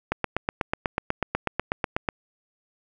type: click train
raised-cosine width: 0.5 ms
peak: -8 dBFS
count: 17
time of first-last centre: 0.12-2.088 s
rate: 8.13 Hz
effects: none